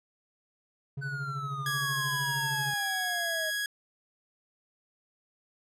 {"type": "tone with tremolo", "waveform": "triangle", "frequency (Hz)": 138.59, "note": "C#3", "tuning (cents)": 0, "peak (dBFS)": -30, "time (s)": [0.97, 2.74], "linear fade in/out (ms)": 5, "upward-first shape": "sine", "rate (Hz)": 13, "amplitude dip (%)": 70}
{"type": "exponential sweep", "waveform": "triangle", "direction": "down", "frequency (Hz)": [1514, 622.3], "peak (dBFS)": -33, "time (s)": [1.01, 3.51], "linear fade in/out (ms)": 20}
{"type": "tone", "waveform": "sawtooth", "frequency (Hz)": 1661.2, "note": "G#6", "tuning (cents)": 0, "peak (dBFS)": -26, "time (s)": [1.66, 3.66], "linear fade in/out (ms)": 2}
{"effects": ["resampled to 32000 Hz"]}